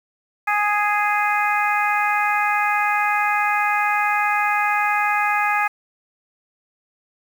harmonic tone, 415.3 Hz, G#4, in tune, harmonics 2 / 3 / 4 / 5 / 6, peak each -21 / -23 / -24 / -25 / -26 dBFS, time 0.47-5.68 s, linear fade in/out 10 ms, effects 7-bit

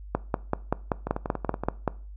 two click trains, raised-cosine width 1 ms, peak -9 / -15 dBFS, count 10 / 7, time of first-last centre 0.15-1.877 / 1.07-1.636 s, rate 5.21 / 10.6 Hz, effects noise-tail reverb RT60 0.4 s tail -20 dB re dry + added 50 Hz sine -39 dBFS peak until 2.16 s

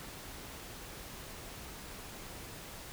silence, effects pink hiss -47 dBFS RMS until 2.92 s

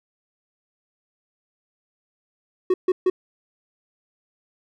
triangle tone bursts, 369.4 Hz, F#4, 3 cents flat, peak -13 dBFS, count 3, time 2.7-3.1 s, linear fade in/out 5 ms, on 40 ms, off 140 ms, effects none

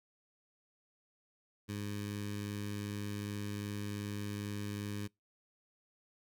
15% pulse tone with notch filter, 102.6 Hz, G#2, 21 cents flat, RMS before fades -40 dBFS, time 1.68-5.08 s, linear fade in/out 20 ms, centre 730 Hz, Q 0.63, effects noise-tail reverb RT60 0.2 s tail -26 dB re dry

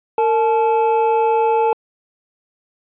triangle tone pair together, 457.7 / 864 Hz, A#4 / A5, -32 / -32 cents, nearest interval major seventh, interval 1100 cents, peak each -14 dBFS, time 0.18-1.73 s, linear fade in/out 2 ms, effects resampled to 8000 Hz

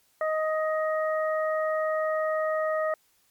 harmonic tone, 626 Hz, D#5, 10 cents sharp, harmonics 1 / 2 / 3, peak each -25 / -31 / -35 dBFS, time 0.21-2.94 s, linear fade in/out 2 ms, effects white hiss -66 dBFS RMS until 3.3 s + MP3 96 kbps

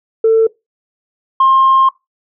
sine tone pair in turn, 447.1 / 1063.4 Hz, A4 / C6, +28 / +28 cents, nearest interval octave + minor third, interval 1500 cents, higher second, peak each -5 dBFS, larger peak neither, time 0.24-0.47 / 1.4-1.89 s, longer second, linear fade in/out 5 ms, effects noise-tail reverb RT60 0.2 s tail -22 dB re dry + tanh soft clip ceiling -3 dBFS

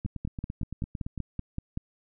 two click trains, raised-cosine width 5 ms, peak -19 / -22 dBFS, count 10 / 11, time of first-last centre 0.06-1.774 / 0.05-1.177 s, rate 5.25 / 8.87 Hz, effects none

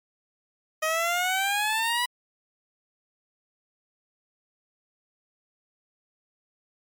15% pulse exponential sweep, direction up, 622.3 to 987.8 Hz, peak -17 dBFS, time 0.82-2.06 s, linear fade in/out 10 ms, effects MP3 96 kbps

